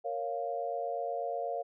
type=chord; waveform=sine; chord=Bb minor; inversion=none; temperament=equal; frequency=466.2 / 554.4 / 698.5 Hz; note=Bb4 / Db5 / F5; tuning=0 / 0 / 0 cents; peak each=-38 / -37 / -35 dBFS; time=0.04-1.63 s; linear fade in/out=20 ms; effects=none